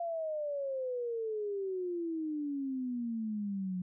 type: exponential sweep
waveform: sine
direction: down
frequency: 692 to 179.3 Hz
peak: -33 dBFS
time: 0-3.82 s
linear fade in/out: 5 ms
effects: none